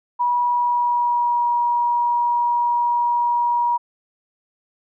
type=tone with pitch glide; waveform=sine; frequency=970 to 956.6 Hz; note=B5 to A#5; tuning=-31 to +44 cents; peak=-16 dBFS; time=0.19-3.78 s; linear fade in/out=20 ms; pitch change=-25 cents; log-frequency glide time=0.37-1.47 s; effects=none